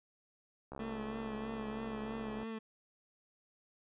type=click train; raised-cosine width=1 ms; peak=-31 dBFS; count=118; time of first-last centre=0.72-2.431 s; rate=68.4 Hz
type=tone with vibrato; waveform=30% pulse; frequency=220 Hz; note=A3; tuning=in tune; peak=-37 dBFS; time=0.79-2.59 s; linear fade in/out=10 ms; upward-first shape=triangle; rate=3.1 Hz; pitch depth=45 cents each way
effects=resampled to 8000 Hz